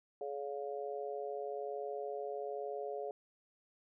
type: harmonic tone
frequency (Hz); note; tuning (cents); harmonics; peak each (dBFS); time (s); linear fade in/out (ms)
141.1; C#3; +31; 3 / 4 / 5; -41 / -43 / -44; 0.21-3.11; 2
effects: none